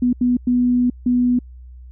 sine tone bursts at uneven times, 246.4 Hz, B3, 4 cents flat, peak -13 dBFS, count 4, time 0.02-0.13 / 0.21-0.37 / 0.47-0.9 / 1.06-1.39 s, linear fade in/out 5 ms, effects added 62 Hz sine -36 dBFS peak until 1.91 s

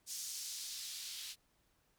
blue noise with band-pass filter sweep, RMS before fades -45 dBFS, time 0.06-1.36 s, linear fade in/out 50 ms, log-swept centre 6000 to 3500 Hz, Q 1.6, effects pink hiss -75 dBFS RMS until 1.98 s

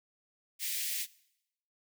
white high-pass noise, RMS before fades -35 dBFS, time 0.59-1.07 s, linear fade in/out 50 ms, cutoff 1900 Hz, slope 48 dB/octave, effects noise-tail reverb RT60 0.8 s tail -21 dB re dry

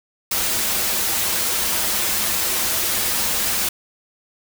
white noise with comb filter, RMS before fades -21 dBFS, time 0.31-3.69 s, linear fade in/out 5 ms, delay 7 ms, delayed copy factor -0.6, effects none

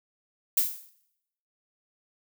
violet noise with exponential decay, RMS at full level -20 dBFS, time 0.57-0.9 s, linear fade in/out 5 ms, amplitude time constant 70 ms, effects noise-tail reverb RT60 0.8 s tail -18 dB re dry

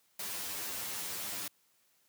white noise with comb filter, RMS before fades -39 dBFS, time 0.19-1.48 s, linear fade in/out 5 ms, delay 10 ms, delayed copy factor +0.8, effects white hiss -71 dBFS RMS until 2.08 s + high-pass 100 Hz 12 dB/octave

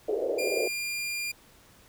pink band-pass noise, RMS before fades -29 dBFS, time 0.08-0.68 s, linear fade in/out 5 ms, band 380 to 590 Hz, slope 48 dB/octave
sawtooth tone, 2400 Hz, D7, 37 cents sharp, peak -27 dBFS, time 0.38-1.32 s, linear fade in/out 10 ms
effects pink hiss -57 dBFS RMS until 1.88 s

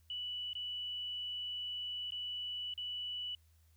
sine tone with dropouts, 2960 Hz, F#7, in tune, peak -38 dBFS, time 0.1-3.35 s, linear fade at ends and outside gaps 2 ms, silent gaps 0.532-0.552 / 2.106-2.12 / 2.739-2.777 s, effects added 80 Hz sine -64 dBFS peak until 3.76 s + white hiss -75 dBFS RMS until 3.76 s

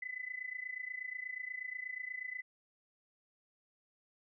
sine tone with amplitude modulation, 2010 Hz, B6, 30 cents sharp, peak -36 dBFS, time 0.02-2.42 s, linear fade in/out 5 ms, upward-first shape sine, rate 28.3 Hz, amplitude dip 85%, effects none

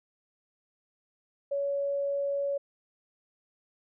sine tone, 562 Hz, C#5, 24 cents sharp, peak -27 dBFS, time 1.51-2.58 s, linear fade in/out 10 ms, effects none

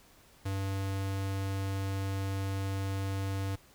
square tone, 97.3 Hz, G2, 12 cents flat, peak -32 dBFS, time 0.45-3.56 s, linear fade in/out 10 ms, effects pink hiss -60 dBFS RMS until 3.74 s

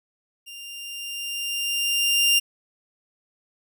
sawtooth tone with level ramp, 2794 Hz, F7, in tune, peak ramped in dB -35 to -12 dBFS, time 0.46-2.4 s, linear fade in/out 20 ms, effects none

